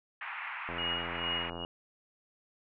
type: band-pass noise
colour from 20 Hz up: white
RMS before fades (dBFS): -40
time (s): 0.21-1.5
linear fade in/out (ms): 2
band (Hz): 820 to 2500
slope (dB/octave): 48
type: click train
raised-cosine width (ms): 1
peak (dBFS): -26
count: 83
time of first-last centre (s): 0.69-1.649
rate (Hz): 85.5
type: tone with tremolo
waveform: sine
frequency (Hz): 2879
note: F#7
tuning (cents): -48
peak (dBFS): -31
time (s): 0.78-1.65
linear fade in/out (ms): 5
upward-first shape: sine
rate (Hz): 2.3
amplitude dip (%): 90
effects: none